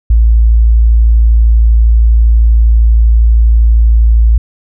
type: tone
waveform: sine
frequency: 56.3 Hz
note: A1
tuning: 40 cents sharp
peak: -3 dBFS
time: 0.1-4.38 s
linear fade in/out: 5 ms
effects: none